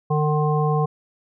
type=harmonic tone; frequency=151.2 Hz; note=D#3; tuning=49 cents flat; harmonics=1 / 3 / 5 / 7; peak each=-19 / -24 / -26 / -27 dBFS; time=0.1-0.86 s; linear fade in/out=10 ms; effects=none